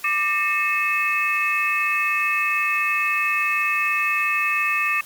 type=tone cluster; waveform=sine; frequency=1184 / 1815 / 2167 / 2590 Hz; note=D6 / A#6 / C#7 / E7; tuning=+14 / -47 / -40 / -31 cents; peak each=-25 / -27 / -28 / -21 dBFS; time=0.04-5.01 s; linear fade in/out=5 ms; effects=white hiss -43 dBFS RMS until 5.05 s + Opus 48 kbps